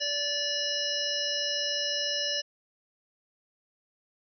harmonic tone, 581 Hz, D5, 19 cents flat, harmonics 1 / 3 / 5 / 7 / 9 / 10, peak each -36 / -37 / -33 / -38 / -31 / -39 dBFS, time 0-2.42 s, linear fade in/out 20 ms, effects none

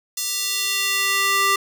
square tone with high-pass filter sweep, 393.9 Hz, G4, 8 cents sharp, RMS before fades -21 dBFS, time 0.17-1.56 s, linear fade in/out 5 ms, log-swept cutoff 5700 to 1100 Hz, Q 1.1, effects none

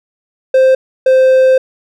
triangle tone pair in turn, 523.3 / 521 Hz, C5 / C5, 0 / -7 cents, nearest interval unison, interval 7 cents, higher first, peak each -3 dBFS, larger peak neither, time 0.54-0.75 / 1.06-1.58 s, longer second, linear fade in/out 5 ms, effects none

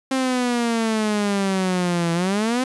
sawtooth exponential two-way sweep, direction down then up, 266.3 to 166.6 to 262.3 Hz, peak -15 dBFS, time 0.11-2.64 s, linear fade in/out 5 ms, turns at 2.13 s, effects resampled to 24000 Hz

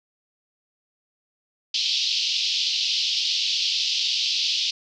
white band-pass noise, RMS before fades -24 dBFS, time 1.74-4.71 s, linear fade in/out 5 ms, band 2800 to 5200 Hz, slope 48 dB/octave, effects none

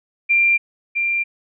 sine tone with echo, 2378 Hz, D7, 21 cents sharp, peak -12 dBFS, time 0.29-0.58 s, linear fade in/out 20 ms, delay 660 ms, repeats 1, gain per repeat -5 dB, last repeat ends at 1.24 s, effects none

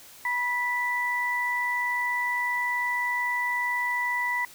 sine tone pair together, 973 / 1975.4 Hz, B5 / B6, -26 / 0 cents, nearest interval octave, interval 1226 cents, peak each -29 / -26 dBFS, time 0.25-4.45 s, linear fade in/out 2 ms, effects white hiss -49 dBFS RMS until 4.54 s

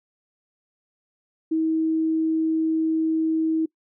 sine tone, 320 Hz, D#4, 49 cents sharp, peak -19 dBFS, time 1.51-3.66 s, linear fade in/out 10 ms, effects noise-tail reverb RT60 0.1 s tail -23 dB re dry

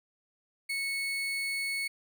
35% pulse tone, 2206 Hz, C#7, 9 cents flat, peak -29 dBFS, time 0.69-1.88 s, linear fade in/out 10 ms, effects none

